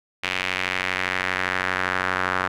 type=tone with band-pass filter sweep; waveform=sawtooth; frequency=92.5 Hz; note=F#2; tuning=in tune; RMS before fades=-25 dBFS; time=0.23-2.48 s; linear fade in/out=10 ms; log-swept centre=2500 to 1400 Hz; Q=2.2; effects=none